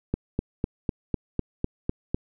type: click train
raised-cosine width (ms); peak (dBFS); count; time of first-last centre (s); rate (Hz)
3; -11; 9; 0.14-2.145; 3.99
effects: none